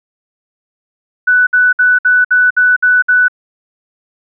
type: tone bursts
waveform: sine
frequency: 1489 Hz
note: F#6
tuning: 11 cents sharp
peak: -6 dBFS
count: 8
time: 1.27-3.283 s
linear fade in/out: 10 ms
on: 200 ms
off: 59 ms
effects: none